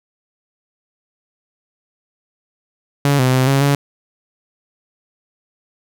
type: tone with pitch steps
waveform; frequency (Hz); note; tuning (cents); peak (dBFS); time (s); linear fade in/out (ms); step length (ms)
sawtooth; 141.7 / 128.4 / 129.6 / 137.2 / 141.4; C#3 / C3 / C3 / C#3 / C#3; +38 / -32 / -16 / -17 / +35; -8; 3.05-3.75; 2; 140
effects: none